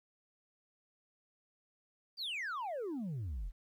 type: exponential sweep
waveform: sine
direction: down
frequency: 4860 to 35.95 Hz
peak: -34 dBFS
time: 2.17-3.52 s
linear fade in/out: 50 ms
effects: tanh soft clip ceiling -36 dBFS + 12-bit